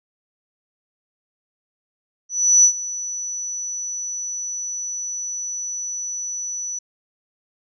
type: tone with ADSR envelope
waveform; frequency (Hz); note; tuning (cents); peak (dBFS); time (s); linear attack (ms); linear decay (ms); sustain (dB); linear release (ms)
sine; 5940; F#8; +6; -8; 2.29-6.79; 350; 83; -17; 6
effects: none